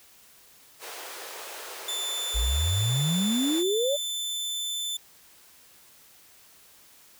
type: high-pass noise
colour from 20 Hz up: pink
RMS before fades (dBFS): -40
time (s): 0.79-3.64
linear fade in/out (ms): 50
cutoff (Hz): 380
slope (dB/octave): 48
type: tone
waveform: sawtooth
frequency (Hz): 3527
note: A7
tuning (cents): +3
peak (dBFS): -26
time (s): 1.88-4.97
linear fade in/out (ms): 5
type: exponential sweep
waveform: sine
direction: up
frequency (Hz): 52.5 to 597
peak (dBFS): -23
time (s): 2.34-3.97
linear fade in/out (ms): 20
effects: white hiss -55 dBFS RMS until 7.19 s